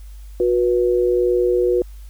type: tone pair together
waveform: sine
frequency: 363.9 / 485.7 Hz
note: F#4 / B4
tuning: -29 / -29 cents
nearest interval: perfect fourth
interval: 500 cents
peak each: -16 / -18 dBFS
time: 0.4-1.82 s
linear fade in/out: 2 ms
effects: added 50 Hz sine -34 dBFS peak until 2.09 s + white hiss -54 dBFS RMS until 2.09 s